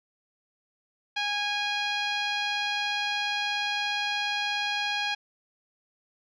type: tone with low-pass filter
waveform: 10% pulse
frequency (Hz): 823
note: G#5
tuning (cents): -16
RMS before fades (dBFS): -29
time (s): 1.16-5.15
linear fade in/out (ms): 10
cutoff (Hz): 3700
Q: 1.2
effects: none